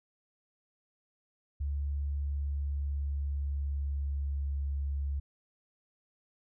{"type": "tone with pitch glide", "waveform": "sine", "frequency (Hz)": [71.2, 70.06], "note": ["C#2", "C#2"], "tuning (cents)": [47, 19], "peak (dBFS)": -30, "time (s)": [1.6, 5.2], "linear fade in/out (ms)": 10, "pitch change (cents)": -28, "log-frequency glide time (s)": [2.08, 4.56], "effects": []}